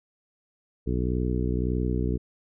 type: harmonic tone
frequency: 61.74 Hz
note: B1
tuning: in tune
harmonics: 1 / 2 / 3 / 4 / 5 / 6 / 7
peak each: -27 / -30 / -32 / -33 / -34 / -35 / -35 dBFS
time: 0.86-2.18 s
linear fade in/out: 20 ms
effects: none